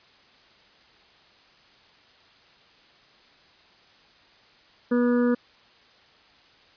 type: harmonic tone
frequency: 242.9 Hz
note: B3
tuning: 29 cents flat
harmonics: 1 / 2 / 4 / 5 / 6 / 7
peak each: -20 / -24 / -40 / -37 / -37 / -41 dBFS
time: 4.91-5.35 s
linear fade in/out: 10 ms
effects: white hiss -56 dBFS RMS until 6.76 s + resampled to 11025 Hz